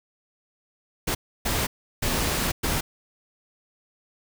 pink noise bursts at uneven times, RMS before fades -25 dBFS, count 4, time 1.07-1.15 / 1.45-1.67 / 2.02-2.52 / 2.63-2.81 s, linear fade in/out 10 ms, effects none

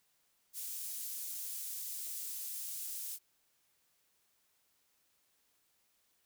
pink high-pass noise, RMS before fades -42 dBFS, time 0.53-3.19 s, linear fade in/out 50 ms, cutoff 9200 Hz, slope 12 dB/octave, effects white hiss -75 dBFS RMS until 6.25 s

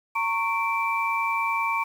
sine tone cluster, 915 / 1105 / 2337 Hz, A#5 / C#6 / D7, -32 / -6 / -9 cents, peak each -27 dBFS, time 0.15-1.84 s, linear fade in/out 10 ms, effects 8-bit

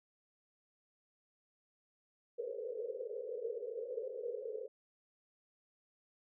white band-pass noise, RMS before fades -42 dBFS, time 2.38-4.68 s, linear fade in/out 10 ms, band 430 to 510 Hz, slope 96 dB/octave, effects none

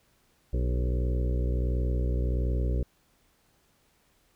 harmonic tone with a mistuned harmonic, 61.4 Hz, B1, 9 cents flat, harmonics 1 / 2 / 3 / 4 / 5 / 6 / 7 / 8 / 9, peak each -25 / -33 / -41 / -42 / -41 / -41 / -43 / -43 / -45 dBFS, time 0.53-2.83 s, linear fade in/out 5 ms, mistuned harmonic 6, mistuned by +60 cents, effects pink hiss -67 dBFS RMS until 4.35 s

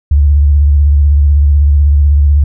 sine tone with vibrato, 72.3 Hz, D2, 27 cents flat, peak -4 dBFS, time 0.11-2.44 s, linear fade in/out 5 ms, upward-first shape triangle, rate 16 Hz, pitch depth 93 cents each way, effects none

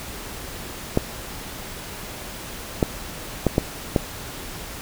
clicks, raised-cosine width 2 ms, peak -3 dBFS, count 5, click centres 0.974 / 2.828 / 3.467 / 3.581 / 3.962 s, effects pink hiss -35 dBFS RMS until 4.81 s

